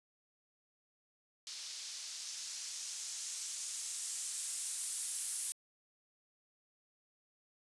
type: noise with low-pass filter sweep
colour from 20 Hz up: violet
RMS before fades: -42 dBFS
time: 1.47-5.52 s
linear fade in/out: 0 ms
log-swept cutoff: 4800 to 10000 Hz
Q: 1.7
effects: resampled to 24000 Hz